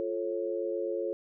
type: chord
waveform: sine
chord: F augmented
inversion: none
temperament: just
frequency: 349.2 / 436.5 / 545.7 Hz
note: F4 / A4 / C#5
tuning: 0 / -14 / -27 cents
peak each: -34 dBFS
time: 0-1.13 s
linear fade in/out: 0 ms
effects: none